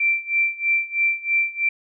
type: tone with tremolo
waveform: sine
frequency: 2349 Hz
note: D7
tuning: in tune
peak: -15 dBFS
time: 0-1.69 s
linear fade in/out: 5 ms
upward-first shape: sine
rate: 3.1 Hz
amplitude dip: 90%
effects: none